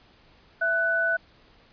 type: tone pair together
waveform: sine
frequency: 664 / 1490.6 Hz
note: E5 / F#6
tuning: +12 / +12 cents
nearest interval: octave + major second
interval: 1400 cents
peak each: -28 / -22 dBFS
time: 0.61-1.17 s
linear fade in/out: 10 ms
effects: pink hiss -57 dBFS RMS until 1.72 s + resampled to 11025 Hz